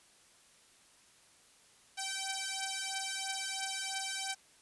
5% pulse beating tone pair, 772 / 775 Hz, G5 / G5, -27 / -20 cents, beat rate 3 Hz, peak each -27 dBFS, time 1.97-4.35 s, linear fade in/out 20 ms, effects white hiss -63 dBFS RMS until 4.61 s + resampled to 24000 Hz

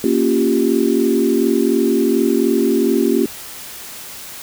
sine chord, G half-diminished seventh, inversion first, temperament equal, 233.1 / 277.2 / 349.2 / 392 Hz, Bb3 / Db4 / F4 / G4, 0 / 0 / 0 / 0 cents, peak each -18 dBFS, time 0.04-3.26 s, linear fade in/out 2 ms, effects white hiss -33 dBFS RMS until 4.42 s

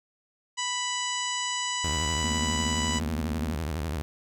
harmonic tone, 988 Hz, B5, in tune, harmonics 1 / 2 / 3 / 4 / 5 / 6 / 7 / 8, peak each -33 / -35 / -33 / -40 / -41 / -40 / -37 / -37 dBFS, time 0.57-3 s, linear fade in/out 20 ms
sawtooth tone with vibrato, 77.78 Hz, D#2, in tune, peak -25 dBFS, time 1.84-4.02 s, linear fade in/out 0 ms, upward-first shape sine, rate 12 Hz, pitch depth 200 cents each way
sine tone with tremolo, 233.1 Hz, A#3, in tune, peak -27 dBFS, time 2.24-3.55 s, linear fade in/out 5 ms, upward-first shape triangle, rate 17 Hz, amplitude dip 95%
effects none

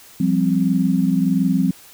sine chord, F suspended second, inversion none, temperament equal, 174.61 / 196 / 261.6 Hz, F3 / G3 / C4, 0 / 0 / 0 cents, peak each -19 dBFS, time 0.2-1.71 s, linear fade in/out 5 ms, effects white hiss -45 dBFS RMS until 1.93 s

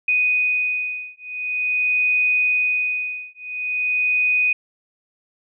sine beating tone pair, 2489 / 2489.46 Hz, D#7 / D#7, 0 / 0 cents, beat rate 0.46 Hz, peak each -21 / -21 dBFS, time 0.08-4.53 s, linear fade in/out 5 ms, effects none

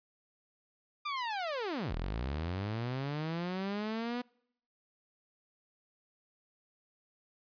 sawtooth linear two-way sweep, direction down then up, 1212 to 36 to 248.2 Hz, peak -30 dBFS, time 1.05-4.22 s, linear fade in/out 10 ms, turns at 1.94 s, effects noise-tail reverb RT60 0.7 s tail -26 dB re dry + resampled to 11025 Hz

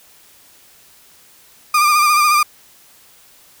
35% pulse tone with vibrato, 1202 Hz, D6, 40 cents sharp, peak -9 dBFS, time 1.74-2.43 s, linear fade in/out 5 ms, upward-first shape sine, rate 14 Hz, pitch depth 41 cents each way, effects white hiss -48 dBFS RMS until 3.6 s

